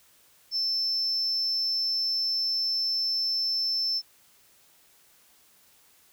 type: tone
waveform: sine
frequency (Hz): 5310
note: E8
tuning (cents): +12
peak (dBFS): -23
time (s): 0.51-4.02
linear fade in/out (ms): 50
effects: tanh soft clip ceiling -22 dBFS + white hiss -60 dBFS RMS until 6.12 s